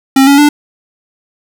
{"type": "tone with pitch steps", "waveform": "square", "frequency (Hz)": [268.8, 280.9, 293.5], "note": ["C4", "C#4", "D4"], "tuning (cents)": [47, 23, -1], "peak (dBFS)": -4, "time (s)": [0.16, 0.49], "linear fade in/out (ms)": 5, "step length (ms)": 110, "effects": []}